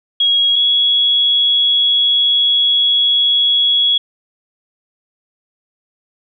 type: tone pair in turn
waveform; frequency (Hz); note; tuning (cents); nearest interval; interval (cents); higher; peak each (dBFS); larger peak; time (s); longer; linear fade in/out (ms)
sine; 3303 / 3347; G#7 / G#7; -10 / +13; unison; 23; second; -10; neither; 0.2-0.56 / 0.56-3.98; second; 5
effects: none